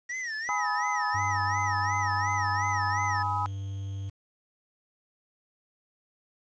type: tone with vibrato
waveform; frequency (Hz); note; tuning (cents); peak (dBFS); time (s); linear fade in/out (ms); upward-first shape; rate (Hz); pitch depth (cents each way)
square; 1884; A#6; +18; -32; 0.09-3.23; 10; sine; 2.8; 150
type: chord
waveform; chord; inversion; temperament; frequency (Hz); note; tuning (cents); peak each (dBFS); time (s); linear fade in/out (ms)
sine; G# minor; none; equal with one note detuned; 830.6 / 987.8 / 1269.9; G#5 / B5 / D#6; 0 / 0 / +35; -31; 0.49-3.46; 0
type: tone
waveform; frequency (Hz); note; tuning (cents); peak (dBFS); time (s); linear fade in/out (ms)
triangle; 98; G2; 0; -30; 1.14-4.1; 10
effects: resampled to 16000 Hz + 9-bit